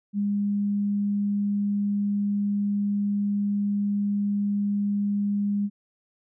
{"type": "tone", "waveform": "sine", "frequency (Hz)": 203.3, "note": "G#3", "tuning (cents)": -37, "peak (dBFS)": -22, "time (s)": [0.13, 5.7], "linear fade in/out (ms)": 50, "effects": []}